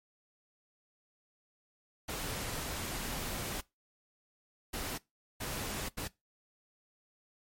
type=noise bursts at uneven times; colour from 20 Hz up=pink; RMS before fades=-38 dBFS; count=4; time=2.08-3.61 / 4.73-4.98 / 5.4-5.89 / 5.97-6.08 s; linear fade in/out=10 ms; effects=noise-tail reverb RT60 0.2 s tail -21 dB re dry + MP3 64 kbps